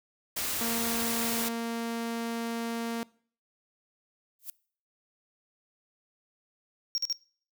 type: noise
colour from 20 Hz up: white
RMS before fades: -32 dBFS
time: 0.36-1.49 s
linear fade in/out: 10 ms
type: tone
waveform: sawtooth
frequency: 231.3 Hz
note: A#3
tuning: 13 cents flat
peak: -27 dBFS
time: 0.61-3.03 s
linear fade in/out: 0 ms
type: noise with exponential growth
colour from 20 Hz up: violet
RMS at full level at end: -34 dBFS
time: 4.39-4.5 s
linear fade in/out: 2 ms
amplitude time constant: 23 ms
type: tone bursts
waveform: triangle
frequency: 5570 Hz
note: F8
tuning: 5 cents flat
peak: -25 dBFS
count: 3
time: 6.95-7.127 s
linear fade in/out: 0 ms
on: 29 ms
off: 45 ms
effects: noise-tail reverb RT60 0.5 s tail -23 dB re dry